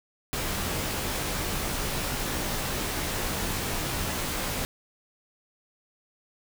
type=noise with comb filter; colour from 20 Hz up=pink; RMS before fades=-30 dBFS; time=0.33-4.65 s; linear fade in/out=0 ms; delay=18 ms; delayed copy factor=-0.55; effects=none